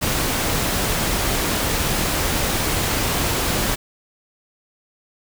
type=noise; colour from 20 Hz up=pink; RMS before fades=-21 dBFS; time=0.01-3.76 s; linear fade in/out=20 ms; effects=none